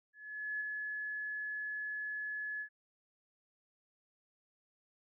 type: tone with ADSR envelope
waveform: sine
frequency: 1706 Hz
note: G#6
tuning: 46 cents sharp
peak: -34 dBFS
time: 0.13-2.69 s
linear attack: 480 ms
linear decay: 3 ms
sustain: -3 dB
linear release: 82 ms
effects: none